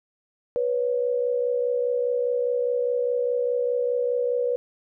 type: tone pair together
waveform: sine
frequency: 489.5 / 554.4 Hz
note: B4 / C#5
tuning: -15 / 0 cents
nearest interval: major second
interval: 215 cents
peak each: -22 / -28 dBFS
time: 0.56-4.56 s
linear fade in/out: 0 ms
effects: none